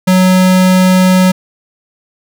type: tone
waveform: square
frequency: 185 Hz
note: F#3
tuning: in tune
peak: -6 dBFS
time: 0.07-1.32 s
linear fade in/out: 10 ms
effects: none